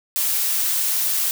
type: noise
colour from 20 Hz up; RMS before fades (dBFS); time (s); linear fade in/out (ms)
blue; -21; 0.16-1.31; 0
effects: none